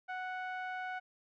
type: tone with low-pass filter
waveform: sawtooth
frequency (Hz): 740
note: F#5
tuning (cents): 0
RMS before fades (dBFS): -40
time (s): 0.08-1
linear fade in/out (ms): 20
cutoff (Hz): 1800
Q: 1.9
effects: none